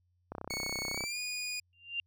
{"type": "click train", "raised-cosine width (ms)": 1, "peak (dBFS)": -25, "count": 24, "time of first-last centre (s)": [0.32, 1.039], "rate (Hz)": 32}
{"type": "tone with pitch glide", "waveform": "20% pulse", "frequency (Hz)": [2217, 2460], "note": ["C#7", "D#7"], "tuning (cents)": [0, -20], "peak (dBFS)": -30, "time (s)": [0.5, 1.6], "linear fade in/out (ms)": 5, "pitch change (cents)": 180, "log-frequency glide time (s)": [0.92, 1.19]}
{"type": "tone with exponential growth", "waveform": "sine", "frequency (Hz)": 2785, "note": "F7", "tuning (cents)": -5, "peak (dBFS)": -29, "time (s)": [1.73, 2], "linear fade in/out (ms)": 1, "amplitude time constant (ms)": 57}
{"effects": ["added 89 Hz sine -70 dBFS peak until 2.06 s"]}